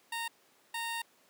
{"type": "tone pair in turn", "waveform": "15% pulse", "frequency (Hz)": [923, 923], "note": ["A#5", "A#5"], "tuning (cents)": [-17, -17], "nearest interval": "unison", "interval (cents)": 0, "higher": "neither", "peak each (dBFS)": -28, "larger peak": "neither", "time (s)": [[0.12, 0.28], [0.74, 1.02]], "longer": "second", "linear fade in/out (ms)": 5, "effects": ["pink hiss -65 dBFS RMS until 1.29 s", "high-pass 300 Hz 12 dB/octave"]}